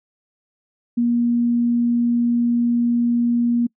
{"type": "tone", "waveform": "sine", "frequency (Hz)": 237.9, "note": "A#3", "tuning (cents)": 35, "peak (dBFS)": -15, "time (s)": [0.97, 3.67], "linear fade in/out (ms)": 10, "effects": ["noise-tail reverb RT60 0.1 s tail -26 dB re dry"]}